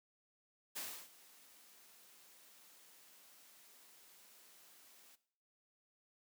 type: noise with ADSR envelope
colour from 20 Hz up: white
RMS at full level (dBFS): -43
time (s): 0.75-5.16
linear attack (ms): 17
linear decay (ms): 310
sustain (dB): -20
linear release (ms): 15
effects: noise-tail reverb RT60 0.6 s tail -17 dB re dry + high-pass 200 Hz 12 dB/octave